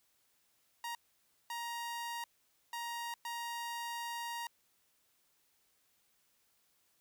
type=tone bursts at uneven times; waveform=sawtooth; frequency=940 Hz; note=A#5; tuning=14 cents sharp; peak=-35 dBFS; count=4; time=0.84-0.95 / 1.5-2.24 / 2.73-3.14 / 3.25-4.47 s; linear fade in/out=2 ms; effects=white hiss -74 dBFS RMS until 7 s